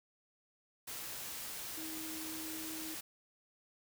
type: tone in noise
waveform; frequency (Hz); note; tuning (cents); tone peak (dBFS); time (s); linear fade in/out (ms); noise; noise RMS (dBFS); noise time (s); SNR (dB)
sine; 317.3; D#4; +34; -45; 1.77-2.95; 10; white; -44; 0.87-3.01; -4
effects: none